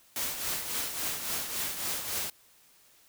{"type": "noise with tremolo", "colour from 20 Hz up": "white", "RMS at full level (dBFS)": -31, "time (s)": [0.16, 2.3], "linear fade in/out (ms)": 2, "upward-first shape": "triangle", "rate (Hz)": 3.6, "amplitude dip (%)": 60, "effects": ["white hiss -61 dBFS RMS until 3.08 s"]}